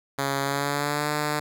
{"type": "tone with pitch glide", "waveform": "5% pulse", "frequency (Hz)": [138.59, 149.4], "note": ["C#3", "D3"], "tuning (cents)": [0, 30], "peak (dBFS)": -13, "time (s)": [0.18, 1.4], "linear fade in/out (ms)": 10, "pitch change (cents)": 130, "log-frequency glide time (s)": [0.42, 1.1], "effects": []}